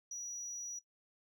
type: tone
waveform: sine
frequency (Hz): 5830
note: F#8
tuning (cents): -26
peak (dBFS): -38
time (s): 0.11-0.79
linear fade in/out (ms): 5
effects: noise-tail reverb RT60 0.1 s tail -18 dB re dry + tanh soft clip ceiling -39 dBFS